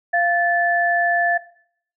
sine tone pair together, 693 / 1746.3 Hz, F5 / A6, -14 / -14 cents, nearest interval octave + major third, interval 1600 cents, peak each -18 dBFS, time 0.13-1.38 s, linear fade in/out 10 ms, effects noise-tail reverb RT60 0.6 s tail -17 dB re dry

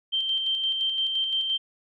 sine tone with tremolo, 3136 Hz, G7, in tune, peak -22 dBFS, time 0.12-1.58 s, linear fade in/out 20 ms, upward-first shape square, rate 5.8 Hz, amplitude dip 35%, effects none

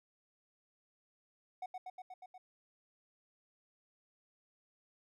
triangle tone with echo, 740 Hz, F#5, in tune, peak -37 dBFS, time 1.62-1.66 s, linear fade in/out 5 ms, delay 120 ms, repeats 6, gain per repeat -2 dB, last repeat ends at 2.38 s, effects none

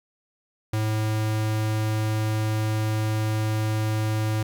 square tone, 108.5 Hz, A2, 24 cents flat, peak -23 dBFS, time 0.73-4.43 s, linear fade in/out 5 ms, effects 10-bit

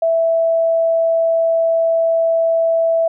sine tone, 659.3 Hz, E5, in tune, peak -12 dBFS, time 0.02-3.08 s, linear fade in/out 5 ms, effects none

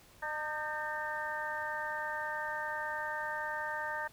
harmonic tone with a mistuned harmonic, 303.3 Hz, D#4, 44 cents flat, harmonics 2 / 3 / 4 / 5 / 6, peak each -43 / -39 / -45 / -40 / -40 dBFS, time 0.22-4.08 s, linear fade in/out 10 ms, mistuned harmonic 5, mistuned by +52 cents, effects pink hiss -60 dBFS RMS until 4.12 s

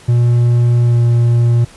triangle tone with pitch glide, 119.9 to 118.59 Hz, A#2 to A#2, +49 to +30 cents, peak -6 dBFS, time 0.08-1.65 s, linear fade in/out 10 ms, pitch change -19 cents, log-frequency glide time 0.83-0.99 s, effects pink hiss -41 dBFS RMS until 1.76 s + resampled to 24000 Hz

